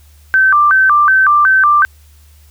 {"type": "tone with vibrato", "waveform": "sine", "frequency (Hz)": 1350, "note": "E6", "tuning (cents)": 41, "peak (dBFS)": -6, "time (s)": [0.34, 1.85], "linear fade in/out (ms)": 0, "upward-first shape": "square", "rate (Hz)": 2.7, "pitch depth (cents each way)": 230, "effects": ["added 74 Hz sine -41 dBFS peak until 2.5 s", "white hiss -51 dBFS RMS until 2.5 s"]}